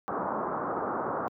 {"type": "low-pass noise", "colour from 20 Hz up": "white", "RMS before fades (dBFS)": -31, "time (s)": [0.08, 1.28], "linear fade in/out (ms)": 0, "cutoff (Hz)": 1300, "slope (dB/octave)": 48, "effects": ["high-pass 200 Hz 12 dB/octave"]}